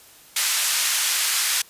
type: band-pass noise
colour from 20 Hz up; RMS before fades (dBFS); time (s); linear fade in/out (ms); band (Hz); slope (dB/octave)
white; -22; 0.36-1.62; 5; 1400 to 10000; 12
effects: white hiss -49 dBFS RMS until 1.69 s + resampled to 32000 Hz